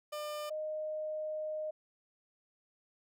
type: tone pair in turn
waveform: 30% pulse / sine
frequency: 600 / 617.6 Hz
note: D5 / D#5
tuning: +37 / -13 cents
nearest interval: minor second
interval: 50 cents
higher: second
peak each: -35 / -35 dBFS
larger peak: neither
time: 0.12-0.5 / 0.5-1.71 s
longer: second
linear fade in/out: 10 ms
effects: none